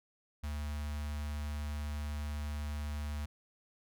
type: tone with notch filter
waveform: square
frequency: 74 Hz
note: D2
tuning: 14 cents sharp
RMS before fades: -38 dBFS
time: 0.43-3.26 s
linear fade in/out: 10 ms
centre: 400 Hz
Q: 0.75
effects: none